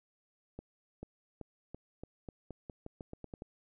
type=accelerating click train; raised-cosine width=2 ms; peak=-30 dBFS; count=14; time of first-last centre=0.59-3.421 s; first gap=440 ms; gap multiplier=0.87; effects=none